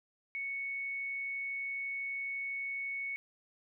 sine tone, 2217 Hz, C#7, in tune, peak -35 dBFS, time 0.35-3.16 s, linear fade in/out 0 ms, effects none

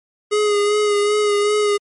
square tone with vibrato, 415.3 Hz, G#4, in tune, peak -15 dBFS, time 0.31-1.78 s, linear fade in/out 20 ms, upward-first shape sine, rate 2.6 Hz, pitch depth 27 cents each way, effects MP3 48 kbps

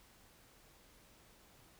silence, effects pink hiss -64 dBFS RMS until 1.79 s

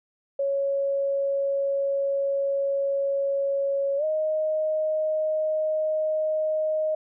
sine tone with pitch glide, 554.4 to 622.3 Hz, C#5 to D#5, 0 to 0 cents, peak -22 dBFS, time 0.39-6.95 s, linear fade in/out 5 ms, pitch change +200 cents, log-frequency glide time 3.97-4.04 s, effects none

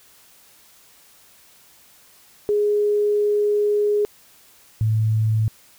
sine tone pair in turn, 415.3 / 109.68 Hz, G#4 / A2, 0 / -5 cents, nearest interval octave + major seventh, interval 2305 cents, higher first, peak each -16 dBFS, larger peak neither, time 2.49-4.05 / 4.81-5.48 s, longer first, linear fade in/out 0 ms, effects white hiss -52 dBFS RMS until 5.78 s

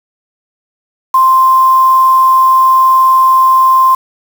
sine tone with quantisation, 1046.5 Hz, C6, in tune, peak -4 dBFS, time 1.14-3.95 s, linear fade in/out 5 ms, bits 4, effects none

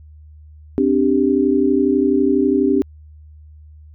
sine chord, C suspended second, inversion none, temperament equal, 261.6 / 293.7 / 392 Hz, C4 / D4 / G4, 0 / 0 / 0 cents, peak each -17 dBFS, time 0.78-2.82 s, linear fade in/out 0 ms, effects added 76 Hz sine -39 dBFS peak until 3.94 s

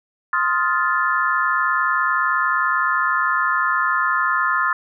sine chord, F dominant seventh, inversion second, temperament just, 1047.7 / 1257.2 / 1396.9 / 1746.1 Hz, C6 / Eb6 / F6 / A6, +2 / +18 / 0 / -14 cents, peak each -22 dBFS, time 0.33-4.73 s, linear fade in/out 2 ms, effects none

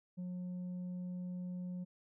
sine tone with tanh clipping, 180 Hz, F#3, 47 cents flat, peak -40 dBFS, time 0.17-1.85 s, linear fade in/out 20 ms, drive 3 dB, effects none

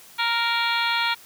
harmonic tone with a mistuned harmonic, 466.2 Hz, A#4, in tune, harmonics 2 / 3 / 4 / 5 / 6 / 7 / 8 / 9, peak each -26 / -27 / -31 / -27 / -33 / -29 / -33 / -31 dBFS, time 0.18-1.15 s, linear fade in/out 20 ms, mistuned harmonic 7, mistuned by +44 cents, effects white hiss -48 dBFS RMS until 1.25 s + high-pass 100 Hz 12 dB/octave

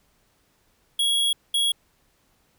square tone bursts at uneven times, 3322 Hz, G#7, in tune, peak -20 dBFS, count 2, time 0.99-1.33 / 1.54-1.72 s, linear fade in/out 5 ms, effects pink hiss -65 dBFS RMS until 2.58 s

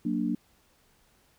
sine chord, Gb augmented, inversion none, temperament equal, 185 / 233.1 / 293.7 Hz, Gb3 / Bb3 / D4, 0 / 0 / 0 cents, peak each -32 / -29 / -30 dBFS, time 0.05-0.35 s, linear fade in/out 5 ms, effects pink hiss -65 dBFS RMS until 1.38 s

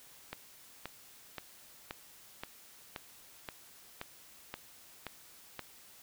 click train, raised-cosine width 0.3 ms, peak -23 dBFS, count 11, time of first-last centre 0.33-5.593 s, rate 1.9 Hz, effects white hiss -57 dBFS RMS until 6.02 s

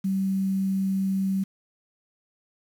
sine tone with quantisation, 192.5 Hz, G3, 31 cents flat, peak -22 dBFS, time 0.04-1.44 s, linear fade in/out 10 ms, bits 8, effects none

